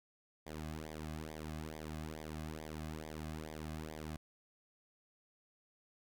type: tone with flanger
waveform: sawtooth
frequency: 77.78 Hz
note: D#2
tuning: in tune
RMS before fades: -45 dBFS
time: 0.46-4.17 s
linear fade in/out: 10 ms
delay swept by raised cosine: 0.71 to 2.21 ms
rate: 2.3 Hz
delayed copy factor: -1
effects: none